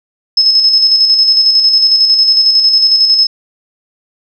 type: tone with tremolo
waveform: sine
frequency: 5190 Hz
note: E8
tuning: 28 cents flat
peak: -4 dBFS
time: 0.37-3.27 s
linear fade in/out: 5 ms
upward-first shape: square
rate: 11 Hz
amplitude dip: 40%
effects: none